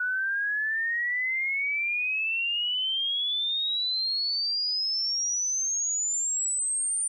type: exponential sweep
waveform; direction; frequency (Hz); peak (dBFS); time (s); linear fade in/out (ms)
sine; up; 1468 to 9160; -25; 0-7.08; 5
effects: 11-bit